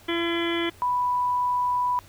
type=harmonic tone; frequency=338.3 Hz; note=E4; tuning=45 cents sharp; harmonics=1 / 2 / 3 / 4 / 5 / 6 / 7 / 9 / 10; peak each=-25 / -37 / -35 / -37 / -36 / -33 / -37 / -35 / -35 dBFS; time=0.08-0.7 s; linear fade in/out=10 ms
type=tone; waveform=sine; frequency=987.8 Hz; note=B5; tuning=in tune; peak=-21 dBFS; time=0.82-1.99 s; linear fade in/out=0 ms
effects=added 96 Hz sine -52 dBFS peak until 2.08 s + pink hiss -52 dBFS RMS until 2.08 s